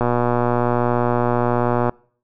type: click train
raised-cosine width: 1 ms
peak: -5 dBFS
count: 229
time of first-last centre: 0.01-1.894 s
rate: 121 Hz
effects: noise-tail reverb RT60 0.5 s tail -25 dB re dry